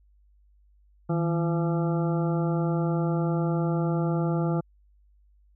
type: harmonic tone with a mistuned harmonic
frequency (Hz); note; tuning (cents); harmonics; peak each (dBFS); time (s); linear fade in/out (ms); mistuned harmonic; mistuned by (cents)
170.2; F3; -44; 1 / 2 / 3 / 4 / 5 / 7 / 8; -24 / -30 / -34 / -36 / -38 / -41 / -42; 1.09-4.61; 10; 1; -100
effects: added 50 Hz sine -57 dBFS peak until 5.55 s